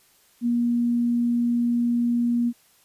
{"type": "tone", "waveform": "sine", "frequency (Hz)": 238.3, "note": "A#3", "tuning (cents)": 38, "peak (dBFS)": -19, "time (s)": [0.41, 2.53], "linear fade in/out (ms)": 50, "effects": ["white hiss -59 dBFS RMS until 2.84 s", "resampled to 32000 Hz"]}